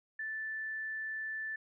sine tone, 1758 Hz, A6, 2 cents flat, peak -36 dBFS, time 0.19-1.56 s, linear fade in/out 5 ms, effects none

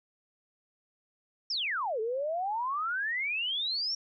sine exponential two-way sweep, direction down then up, 5640 to 425.6 to 5640 Hz, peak -29 dBFS, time 1.5-3.95 s, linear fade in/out 5 ms, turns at 2 s, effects none

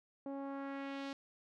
sawtooth tone with low-pass filter sweep, 275.6 Hz, C#4, 10 cents flat, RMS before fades -43 dBFS, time 0.26-1.13 s, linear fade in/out 2 ms, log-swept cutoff 640 to 4700 Hz, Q 1.3, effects none

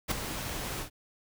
pink noise with ADSR envelope, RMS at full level -26 dBFS, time 0.08-0.9 s, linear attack 35 ms, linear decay 3 ms, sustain -10 dB, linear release 100 ms, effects none

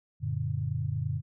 sine chord, Gb augmented, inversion none, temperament just, 92.5 / 115.62 / 144.53 Hz, Gb2 / Bb2 / D3, 0 / -14 / -27 cents, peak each -34 / -32 / -32 dBFS, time 0.2-1.22 s, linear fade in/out 50 ms, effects none

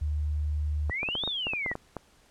sine tone, 75 Hz, D2, 37 cents sharp, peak -26 dBFS, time 0.01-0.91 s, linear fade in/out 10 ms
clicks, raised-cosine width 1 ms, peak -20 dBFS, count 12, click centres 0.897 / 1.031 / 1.088 / 1.153 / 1.237 / 1.276 / 1.469 / 1.535 / 1.662 / 1.715 / 1.754 / 1.967 s
sine exponential two-way sweep, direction up then down, 1864.7 to 3783 to 1864.7 Hz, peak -29 dBFS, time 0.9-1.74 s, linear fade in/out 20 ms, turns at 1.26 s
effects pink hiss -61 dBFS RMS until 2.3 s + low-pass 10000 Hz 12 dB/octave

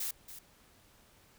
blue noise with echo, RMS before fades -36 dBFS, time 0-0.11 s, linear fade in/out 5 ms, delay 280 ms, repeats 1, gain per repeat -12 dB, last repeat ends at 0.39 s, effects pink hiss -63 dBFS RMS until 1.38 s

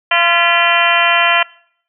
harmonic tone with a mistuned harmonic, 342.7 Hz, F4, 33 cents flat, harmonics 2 / 3 / 4 / 5 / 6 / 7 / 8 / 9, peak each -18 / -18 / -18 / -18 / -18 / -18 / -18 / -18 dBFS, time 0.11-1.43 s, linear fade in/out 5 ms, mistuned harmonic 6, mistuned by -65 cents, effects noise-tail reverb RT60 0.6 s tail -22 dB re dry

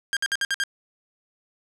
sawtooth tone bursts, 1605 Hz, G6, 40 cents sharp, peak -18 dBFS, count 6, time 0.13-0.637 s, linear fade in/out 0 ms, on 37 ms, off 57 ms, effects low-pass 9000 Hz 12 dB/octave

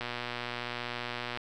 click train, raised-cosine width 0.3 ms, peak -19 dBFS, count 166, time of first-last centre 0.01-1.374 s, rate 121 Hz, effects none

